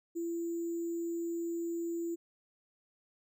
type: tone with sample-and-hold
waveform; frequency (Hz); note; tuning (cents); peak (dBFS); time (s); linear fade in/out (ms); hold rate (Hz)
sine; 337.5; E4; +41; -33; 0.15-2.16; 20; 7350
effects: none